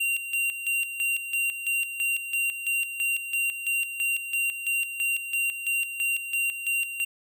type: tone with tremolo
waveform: square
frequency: 2765 Hz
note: F7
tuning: 18 cents flat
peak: -24 dBFS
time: 0-7.05 s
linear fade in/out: 10 ms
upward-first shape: square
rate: 3 Hz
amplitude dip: 65%
effects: none